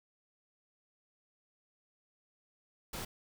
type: noise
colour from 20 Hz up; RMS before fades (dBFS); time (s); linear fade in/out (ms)
pink; -41; 2.93-3.05; 5
effects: none